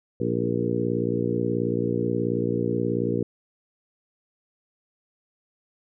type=harmonic tone with a mistuned harmonic; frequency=58.5 Hz; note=A#1; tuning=7 cents sharp; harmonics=2 / 3 / 4 / 5 / 6 / 7 / 8; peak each=-30 / -30 / -30 / -30 / -30 / -30 / -30 dBFS; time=0.2-3.23 s; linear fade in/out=5 ms; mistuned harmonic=8; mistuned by=+21 cents; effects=none